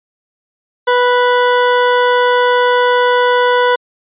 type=tone; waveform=20% pulse; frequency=492.5 Hz; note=B4; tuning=5 cents flat; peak=-4 dBFS; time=0.87-3.76 s; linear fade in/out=10 ms; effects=resampled to 8000 Hz